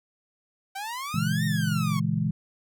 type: exponential two-way sweep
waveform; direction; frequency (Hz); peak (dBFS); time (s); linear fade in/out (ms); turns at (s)
sawtooth; up then down; 761 to 1872 to 1075; -28; 0.75-2; 10; 1.45
type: chord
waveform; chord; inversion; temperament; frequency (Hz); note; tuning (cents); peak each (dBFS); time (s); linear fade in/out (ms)
sine; A# half-diminished seventh; none; equal with one note detuned; 116.54 / 138.59 / 162.73 / 207.7; A#2 / C#3 / E3 / G#3; 0 / 0 / -22 / 0; -30 / -31 / -26 / -29; 1.14-2.31; 5
effects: none